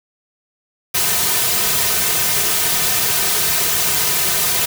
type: noise with comb filter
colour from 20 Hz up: white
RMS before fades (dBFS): -17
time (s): 0.94-4.66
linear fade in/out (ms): 10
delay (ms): 3.6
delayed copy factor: -0.75
effects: none